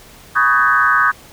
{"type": "tone with frequency modulation", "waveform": "sine", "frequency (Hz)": 1381, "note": "F6", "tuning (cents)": -20, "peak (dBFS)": -10, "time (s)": [0.35, 1.12], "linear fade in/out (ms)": 20, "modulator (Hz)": 131, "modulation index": 2.3, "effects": ["pink hiss -42 dBFS RMS until 1.32 s"]}